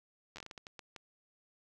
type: slowing click train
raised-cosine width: 0.2 ms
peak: -29 dBFS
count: 11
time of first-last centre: 0.36-0.962 s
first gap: 10 ms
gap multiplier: 1.37
effects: none